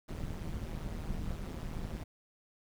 brown noise with amplitude modulation, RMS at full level -35 dBFS, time 0.08-2.04 s, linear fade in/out 10 ms, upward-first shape sine, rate 160 Hz, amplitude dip 85%, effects none

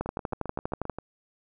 two click trains, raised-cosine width 1 ms, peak -15 / -21 dBFS, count 12 / 8, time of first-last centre 0.01-0.897 / 0.06-0.986 s, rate 12.4 / 7.56 Hz, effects none

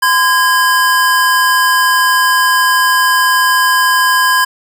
square tone pair together, 1024 / 1637.5 Hz, C6 / G#6, -38 / -25 cents, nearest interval minor sixth, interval 813 cents, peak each -12 dBFS, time 0.02-4.45 s, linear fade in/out 10 ms, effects none

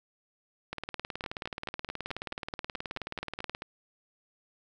two click trains, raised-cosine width 0.3 ms, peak -19 / -21 dBFS, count 54 / 12, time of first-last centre 0.73-3.549 / 1.24-3.621 s, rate 18.8 / 4.62 Hz, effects none

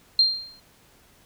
sine tone with exponential decay, 4186 Hz, C8, in tune, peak -12 dBFS, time 0.19-0.6 s, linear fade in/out 2 ms, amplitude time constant 87 ms, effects pink hiss -57 dBFS RMS until 1.25 s

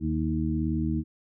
harmonic tone with a mistuned harmonic, 77.78 Hz, D#2, in tune, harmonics 1 / 2 / 3 / 4, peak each -30 / -30 / -30 / -30 dBFS, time 0-1.04 s, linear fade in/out 50 ms, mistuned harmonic 4, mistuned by +25 cents, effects none

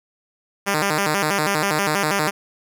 5% pulse tone with vibrato, 174.61 Hz, F3, in tune, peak -7 dBFS, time 0.66-2.31 s, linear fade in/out 20 ms, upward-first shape square, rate 6.2 Hz, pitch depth 230 cents each way, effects none

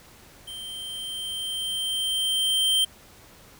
square tone with level ramp, 3136 Hz, G7, in tune, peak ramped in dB -36 to -19 dBFS, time 0.47-2.85 s, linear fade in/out 10 ms, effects pink hiss -51 dBFS RMS until 3.59 s

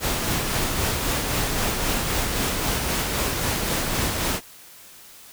pink noise with tremolo, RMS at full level -23 dBFS, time 0-4.41 s, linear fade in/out 50 ms, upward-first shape sine, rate 3.8 Hz, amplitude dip 30%, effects white hiss -46 dBFS RMS until 5.32 s

